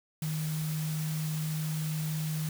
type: tone in noise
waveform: sine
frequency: 155.56 Hz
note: D#3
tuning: in tune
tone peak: -30 dBFS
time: 0.22-2.49 s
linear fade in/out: 2 ms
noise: white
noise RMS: -42 dBFS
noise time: 0.22-2.49 s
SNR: +9 dB
effects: none